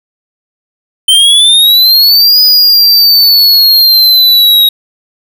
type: exponential two-way sweep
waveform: square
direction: up then down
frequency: 3089 to 4978 to 3795 Hz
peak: -3 dBFS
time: 1.08-4.69 s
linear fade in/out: 5 ms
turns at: 2.41 s
effects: none